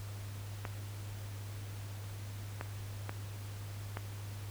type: clicks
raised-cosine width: 0.5 ms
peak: -23 dBFS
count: 4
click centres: 0.652 / 2.611 / 3.094 / 3.971 s
effects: added 101 Hz sine -41 dBFS peak until 4.5 s + pink hiss -52 dBFS RMS until 4.5 s